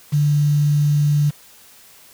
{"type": "tone with quantisation", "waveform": "sine", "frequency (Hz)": 146.83, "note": "D3", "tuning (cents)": 0, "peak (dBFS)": -13, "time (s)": [0.12, 1.31], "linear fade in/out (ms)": 20, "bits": 6, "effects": ["white hiss -47 dBFS RMS until 2.13 s"]}